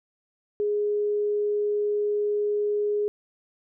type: tone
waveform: sine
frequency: 415.3 Hz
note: G#4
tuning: in tune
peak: -22 dBFS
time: 0.6-3.08 s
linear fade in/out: 0 ms
effects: none